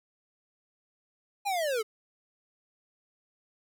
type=linear sweep; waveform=square; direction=down; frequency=830.6 to 415.3 Hz; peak=-28 dBFS; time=1.45-1.83 s; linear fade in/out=20 ms; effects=none